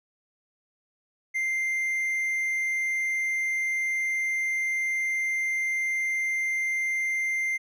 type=tone; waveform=triangle; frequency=2093 Hz; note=C7; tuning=in tune; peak=-23 dBFS; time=1.34-7.58 s; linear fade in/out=20 ms; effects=none